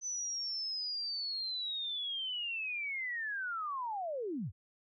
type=linear sweep; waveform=sine; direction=down; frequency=6070 to 67.4 Hz; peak=-35 dBFS; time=0.01-4.52 s; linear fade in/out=50 ms; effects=none